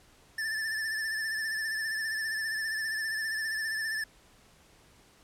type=tone with vibrato; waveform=square; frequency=1760 Hz; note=A6; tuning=in tune; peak=-31 dBFS; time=0.38-4.04 s; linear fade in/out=5 ms; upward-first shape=sine; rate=15 Hz; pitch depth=42 cents each way; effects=pink hiss -60 dBFS RMS until 5.23 s + low-pass 11000 Hz 12 dB/octave